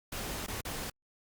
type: noise with dropouts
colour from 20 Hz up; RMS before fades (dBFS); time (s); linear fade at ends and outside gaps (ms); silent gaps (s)
pink; -38; 0.12-0.9; 5; 0.465-0.481 / 0.61-0.65
effects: Opus 48 kbps